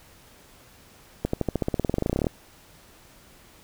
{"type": "accelerating click train", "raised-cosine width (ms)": 2, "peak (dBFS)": -10, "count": 22, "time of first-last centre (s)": [1.25, 2.268], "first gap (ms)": 84, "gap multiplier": 0.94, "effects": ["pink hiss -53 dBFS RMS until 3.63 s"]}